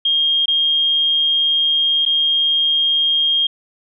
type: tone with dropouts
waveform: sine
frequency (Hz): 3229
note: G#7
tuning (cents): -49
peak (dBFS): -13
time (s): 0.05-3.47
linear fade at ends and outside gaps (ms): 5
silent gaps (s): 0.458-0.48 / 2.053-2.061
effects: none